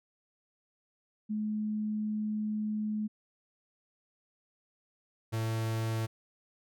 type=tone pair in turn; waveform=sine / 45% pulse; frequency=213.2 / 112.13 Hz; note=G#3 / A2; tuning=+46 / +33 cents; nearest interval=major seventh; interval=1113 cents; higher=first; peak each=-30 / -30 dBFS; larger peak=neither; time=1.29-3.08 / 5.32-6.07 s; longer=first; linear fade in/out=20 ms; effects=none